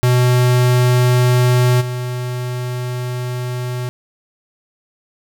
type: tone with level steps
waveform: square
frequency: 124.3 Hz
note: B2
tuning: 12 cents sharp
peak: -11 / -21 dBFS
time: 0.03-3.89 s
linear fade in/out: 0 ms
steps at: 1.8 s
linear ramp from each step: 20 ms
effects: none